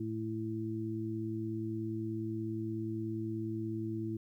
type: harmonic tone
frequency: 110.4 Hz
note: A2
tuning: 6 cents sharp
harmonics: 1 / 2 / 3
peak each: -39 / -41 / -37 dBFS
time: 0-4.17 s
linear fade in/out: 5 ms
effects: 12-bit